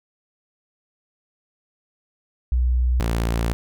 sine / sawtooth tone pair in turn, 61.74 / 57.19 Hz, B1 / A#1, 0 / -32 cents, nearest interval minor second, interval 132 cents, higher first, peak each -16 dBFS, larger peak neither, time 2.52-3 / 3-3.53 s, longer second, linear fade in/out 0 ms, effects none

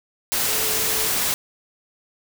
sine tone in noise, 438 Hz, A4, 8 cents flat, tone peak -33 dBFS, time 0.48-1.07 s, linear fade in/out 0 ms, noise white, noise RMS -22 dBFS, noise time 0.32-1.34 s, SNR -14 dB, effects none

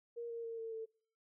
sine tone with pitch steps, 470 / 463.8 / 457.7 / 451.6 / 445.7 Hz, A#4 / A#4 / A#4 / A4 / A4, +14 / -9 / -32 / +45 / +22 cents, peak -40 dBFS, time 0.16-0.86 s, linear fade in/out 20 ms, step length 140 ms, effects noise-tail reverb RT60 0.5 s tail -23 dB re dry

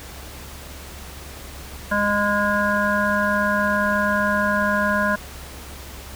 harmonic tone, 205.3 Hz, G#3, 20 cents flat, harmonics 1 / 3 / 5 / 7 / 8, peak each -24 / -24 / -24 / -24 / -24 dBFS, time 1.91-5.16 s, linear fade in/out 10 ms, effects added 69 Hz sine -39 dBFS peak until 6.15 s + pink hiss -39 dBFS RMS until 6.15 s

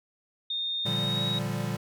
sine tone with pitch glide, 3662 to 3791 Hz, A#7 to A#7, -32 to +28 cents, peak -28 dBFS, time 0.5-1.39 s, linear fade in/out 5 ms, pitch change +60 cents, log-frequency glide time 0.87-1.21 s
square chord, G minor seventh, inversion first, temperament equal, 116.54 / 146.83 / 174.61 / 196 Hz, Bb2 / D3 / F3 / G3, 0 / 0 / 0 / 0 cents, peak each -34 / -35 / -37 / -35 dBFS, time 0.85-1.77 s, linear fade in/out 10 ms
effects none

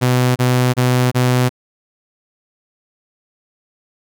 sawtooth tone bursts, 125.5 Hz, B2, 28 cents sharp, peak -8 dBFS, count 4, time 0.01-1.494 s, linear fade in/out 20 ms, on 350 ms, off 28 ms, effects none

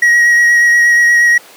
triangle tone with vibrato, 1900 Hz, A#6, 33 cents sharp, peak -4 dBFS, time 0.02-1.38 s, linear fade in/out 5 ms, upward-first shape sine, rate 8.4 Hz, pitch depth 15 cents each way, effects pink hiss -38 dBFS RMS until 1.56 s + high-pass 400 Hz 12 dB/octave

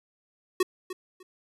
square tone with echo, 369.6 Hz, F#4, 2 cents flat, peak -20 dBFS, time 0.6-0.63 s, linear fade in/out 5 ms, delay 300 ms, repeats 2, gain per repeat -14 dB, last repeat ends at 1.23 s, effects resampled to 32000 Hz

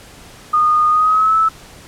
sine tone with pitch glide, 1228 to 1308.6 Hz, D#6 to E6, -23 to -13 cents, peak -10 dBFS, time 0.53-1.49 s, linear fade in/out 10 ms, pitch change +110 cents, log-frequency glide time 0.89-1.36 s, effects pink hiss -40 dBFS RMS until 1.87 s + low-pass 11000 Hz 12 dB/octave

